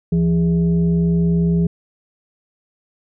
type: tone with frequency modulation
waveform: sine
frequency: 169.4 Hz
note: E3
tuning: 48 cents sharp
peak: -13 dBFS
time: 0.12-1.67 s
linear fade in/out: 5 ms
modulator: 241 Hz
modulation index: 0.5
effects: none